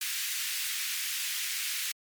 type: high-pass noise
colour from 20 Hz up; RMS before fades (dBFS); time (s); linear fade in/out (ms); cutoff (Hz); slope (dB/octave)
pink; -33; 0.01-1.92; 5; 1900; 24
effects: MP3 96 kbps